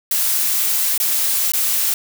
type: noise with dropouts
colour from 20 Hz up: blue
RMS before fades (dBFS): -18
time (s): 0.11-1.94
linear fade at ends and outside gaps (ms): 2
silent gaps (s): 0.978-1 / 1.52-1.535
effects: none